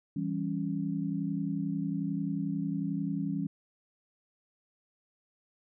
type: chord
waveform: sine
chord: C# diminished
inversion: first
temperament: equal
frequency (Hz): 164.81 / 196 / 277.2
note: E3 / G3 / C#4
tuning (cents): 0 / 0 / 0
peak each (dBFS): -34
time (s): 0.16-3.47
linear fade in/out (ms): 5
effects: none